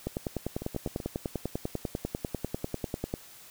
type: two click trains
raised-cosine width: 2 ms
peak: -17 / -23 dBFS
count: 32 / 4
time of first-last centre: 0.07-3.139 / 0.62-1.002 s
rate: 10.1 / 7.86 Hz
effects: white hiss -51 dBFS RMS until 3.5 s